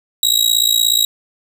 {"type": "tone with amplitude modulation", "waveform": "sawtooth", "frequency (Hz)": 3840, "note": "B7", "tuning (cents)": -49, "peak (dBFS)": -5, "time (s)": [0.23, 1.05], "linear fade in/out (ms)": 2, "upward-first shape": "sine", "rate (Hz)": 56.8, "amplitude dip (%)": 90, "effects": []}